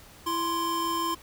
square tone pair together, 333.5 / 1046.5 Hz, E4 / C6, +20 / 0 cents, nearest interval octave + minor sixth, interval 1980 cents, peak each -33 / -28 dBFS, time 0.26-1.15 s, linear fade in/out 10 ms, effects pink hiss -51 dBFS RMS until 1.22 s

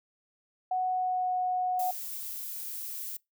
sine tone with pitch glide, 740 to 733.2 Hz, F#5 to F#5, 0 to -16 cents, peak -26 dBFS, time 0.71-1.91 s, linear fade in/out 5 ms, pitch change -16 cents, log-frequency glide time 0.88-1.35 s
violet noise, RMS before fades -38 dBFS, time 1.79-3.17 s, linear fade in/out 5 ms
effects noise-tail reverb RT60 0.2 s tail -25 dB re dry

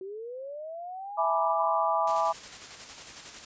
sine linear sweep, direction up, 370 to 1100 Hz, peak -36 dBFS, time 0.01-1.84 s, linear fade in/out 2 ms
sine chord, E dominant seventh, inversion none, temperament equal, 659.3 / 830.6 / 987.8 / 1174.7 Hz, E5 / G#5 / B5 / D6, 0 / 0 / 0 / 0 cents, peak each -29 dBFS, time 1.17-2.33 s, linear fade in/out 20 ms
white noise with tremolo, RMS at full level -42 dBFS, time 2.07-3.45 s, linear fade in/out 5 ms, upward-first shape square, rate 11 Hz, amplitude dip 35%
effects resampled to 16000 Hz

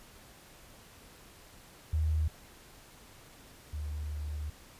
sine tone pair in turn, 78 / 74.81 Hz, D#2 / D2, +5 / +33 cents, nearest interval minor second, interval 72 cents, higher first, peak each -26 / -34 dBFS, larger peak first, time 1.93-2.28 / 3.73-4.5 s, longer second, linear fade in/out 5 ms, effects pink hiss -55 dBFS RMS until 4.79 s + resampled to 32000 Hz

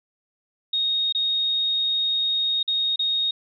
sine tone with dropouts, 3729 Hz, A#7, in tune, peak -20 dBFS, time 0.73-3.31 s, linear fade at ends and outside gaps 5 ms, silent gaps 1.125-1.148 / 2.63-2.677 / 2.96-2.992 s, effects none

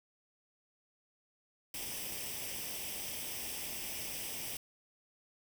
white noise with comb filter, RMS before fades -41 dBFS, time 1.74-4.57 s, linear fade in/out 2 ms, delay 0.36 ms, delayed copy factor +0.65, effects none

